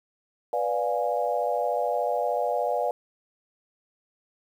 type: chord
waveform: sine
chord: B diminished seventh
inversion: none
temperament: equal with one note detuned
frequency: 493.9 / 587.3 / 704.1 / 830.6 Hz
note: B4 / D5 / F5 / Ab5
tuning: 0 / 0 / +14 / 0 cents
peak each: -29 / -28 / -28 / -31 dBFS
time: 0.53-2.91 s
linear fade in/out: 2 ms
effects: 9-bit